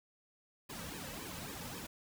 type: noise with flanger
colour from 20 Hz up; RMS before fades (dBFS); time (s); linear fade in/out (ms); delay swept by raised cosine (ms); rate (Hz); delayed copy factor
pink; -45; 0.69-1.87; 10; 1.4 to 2.9; 3.7; -1
effects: none

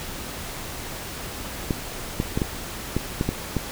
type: clicks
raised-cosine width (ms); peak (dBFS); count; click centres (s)
3; -9; 8; 1.708 / 2.201 / 2.375 / 2.418 / 2.966 / 3.211 / 3.29 / 3.567
effects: pink hiss -34 dBFS RMS until 3.71 s

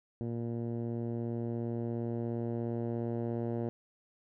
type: tone with low-pass filter sweep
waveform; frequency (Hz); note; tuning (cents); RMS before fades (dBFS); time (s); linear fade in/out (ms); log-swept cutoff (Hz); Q
10% pulse; 117.1; A#2; +8; -35; 0.21-3.69; 0; 310 to 530; 0.73
effects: none

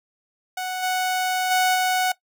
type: tone with level steps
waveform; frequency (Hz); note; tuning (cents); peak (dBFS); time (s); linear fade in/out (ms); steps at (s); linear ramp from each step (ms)
sawtooth; 740; F#5; 0; -22 / -17 / -13 / -15; 0.57-2.12; 5; 0.82 / 1.5 / 1.74; 20
effects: noise-tail reverb RT60 0.1 s tail -18 dB re dry

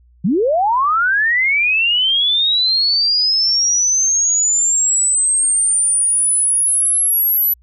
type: linear sweep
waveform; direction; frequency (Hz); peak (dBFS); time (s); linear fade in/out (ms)
sine; up; 152.6 to 11940; -12; 0.24-7.54; 10
effects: added 60 Hz sine -47 dBFS peak until 7.62 s

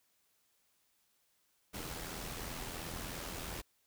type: noise with amplitude modulation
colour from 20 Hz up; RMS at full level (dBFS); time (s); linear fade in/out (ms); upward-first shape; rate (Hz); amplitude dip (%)
pink; -41; 1.73-3.62; 20; sine; 83; 45
effects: white hiss -75 dBFS RMS until 3.86 s

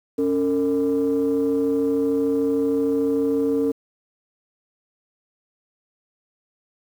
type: ring-modulated tone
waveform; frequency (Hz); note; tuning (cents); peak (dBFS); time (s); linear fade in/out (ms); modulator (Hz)
triangle; 87.31; F2; 0; -12; 0.18-3.72; 10; 366
effects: tanh soft clip ceiling -12 dBFS + 8-bit

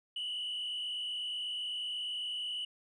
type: tone with frequency modulation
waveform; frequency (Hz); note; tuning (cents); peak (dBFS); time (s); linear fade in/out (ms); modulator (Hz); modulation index
sine; 2958; F#7; -1; -33; 0.16-2.65; 5; 48.1; 1.8
effects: tanh soft clip ceiling -33 dBFS

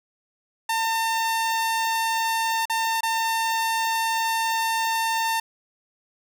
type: tone with dropouts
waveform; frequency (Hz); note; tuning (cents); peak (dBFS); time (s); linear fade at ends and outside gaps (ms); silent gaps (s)
sawtooth; 903; A5; +45; -18; 0.69-5.4; 5; 2.655-2.697 / 3.008-3.031
effects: none

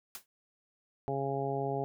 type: noise with exponential decay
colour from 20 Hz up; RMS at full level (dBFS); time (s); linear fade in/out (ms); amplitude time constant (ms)
white; -39; 0.15-0.26; 1; 22
type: harmonic tone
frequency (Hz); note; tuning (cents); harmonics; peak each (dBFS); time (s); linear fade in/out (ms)
137.4; C#3; -15; 1 / 2 / 3 / 4 / 5 / 6; -37 / -41 / -35 / -41 / -37 / -39; 1.08-1.84; 0
effects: none

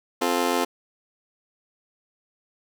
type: chord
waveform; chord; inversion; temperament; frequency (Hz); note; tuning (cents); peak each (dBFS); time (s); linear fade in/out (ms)
20% pulse; F major; second; just; 261.9 / 349.2 / 436.5; C4 / F4 / A4; +2 / 0 / -14; -21; 0.21-0.65; 10
effects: none

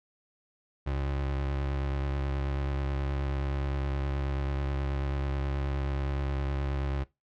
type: tone with vibrato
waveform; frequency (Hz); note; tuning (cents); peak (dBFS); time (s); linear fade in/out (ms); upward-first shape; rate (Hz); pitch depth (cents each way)
30% pulse; 69; C#2; -7; -26; 0.86-7.04; 10; sine; 9.4; 26
effects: noise-tail reverb RT60 0.2 s tail -20 dB re dry + low-pass 3000 Hz 12 dB/octave

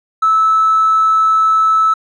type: tone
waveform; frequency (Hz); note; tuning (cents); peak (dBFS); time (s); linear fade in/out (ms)
triangle; 1306; E6; -17; -5; 0.22-1.94; 10
effects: tanh soft clip ceiling -6 dBFS + resampled to 22050 Hz

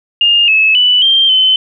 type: tone with pitch steps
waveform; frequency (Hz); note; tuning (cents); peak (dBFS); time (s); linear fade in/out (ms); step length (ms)
sine; 2825 / 2593 / 2976 / 3168 / 3055; F7 / E7 / F#7 / G7 / G7; +19 / -29 / +9 / +18 / -45; -6; 0.21-1.56; 2; 270
effects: none

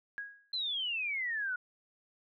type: tone with exponential decay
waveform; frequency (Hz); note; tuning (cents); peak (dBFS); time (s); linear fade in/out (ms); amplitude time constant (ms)
sine; 1650; G#6; -12; -34; 0.18-0.52; 0; 72
type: exponential sweep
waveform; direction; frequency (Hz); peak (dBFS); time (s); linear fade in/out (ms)
sine; down; 4166 to 1434; -32; 0.53-1.56; 5
effects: none

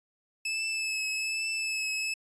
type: tone with vibrato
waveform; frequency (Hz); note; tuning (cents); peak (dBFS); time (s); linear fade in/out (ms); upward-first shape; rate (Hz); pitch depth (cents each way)
sawtooth; 2608; E7; -19; -26; 0.45-2.14; 5; triangle; 1.2; 27
effects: resampled to 22050 Hz

